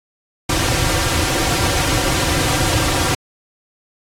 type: noise with comb filter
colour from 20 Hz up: pink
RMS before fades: -17 dBFS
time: 0.49-3.15 s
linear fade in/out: 5 ms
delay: 4.7 ms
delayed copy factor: -0.85
effects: low-pass 10000 Hz 12 dB/octave + AAC 64 kbps